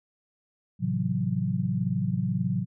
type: chord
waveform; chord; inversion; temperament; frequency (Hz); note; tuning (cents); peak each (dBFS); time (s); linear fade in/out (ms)
sine; F# half-diminished seventh; first; just; 111 / 133.2 / 166.5 / 185; A2 / C3 / E3 / F#3; +16 / +31 / +18 / 0; -31 / -30 / -31 / -28; 0.79-2.66; 50
effects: none